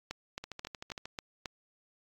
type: two click trains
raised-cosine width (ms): 0.2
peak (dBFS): -20 / -24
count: 6 / 9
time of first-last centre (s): 0.11-1.458 / 0.44-1.055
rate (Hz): 3.71 / 13
effects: AAC 48 kbps